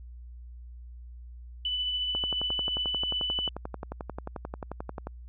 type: tone with tremolo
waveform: sine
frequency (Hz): 2988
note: F#7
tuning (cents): +16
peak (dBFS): -26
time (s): 1.65-3.49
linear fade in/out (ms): 2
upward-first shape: triangle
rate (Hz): 14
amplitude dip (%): 35
type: click train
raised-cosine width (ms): 1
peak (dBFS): -21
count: 34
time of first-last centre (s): 2.15-5.07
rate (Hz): 11.3
effects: added 60 Hz sine -42 dBFS peak until 5.28 s